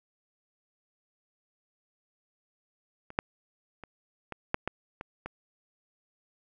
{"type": "clicks", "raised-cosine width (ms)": 0.5, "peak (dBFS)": [-29, -10, -28, -22, -10, -15, -23, -22], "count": 8, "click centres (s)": [3.104, 3.189, 3.837, 4.323, 4.544, 4.676, 5.011, 5.26], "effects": []}